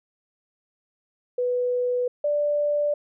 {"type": "tone pair in turn", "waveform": "sine", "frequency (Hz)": [493.9, 587.3], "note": ["B4", "D5"], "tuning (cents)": [0, 0], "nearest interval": "minor third", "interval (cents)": 300, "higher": "second", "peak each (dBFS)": [-21, -20], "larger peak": "second", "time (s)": [[1.38, 2.08], [2.24, 2.94]], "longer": "neither", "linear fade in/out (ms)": 5, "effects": []}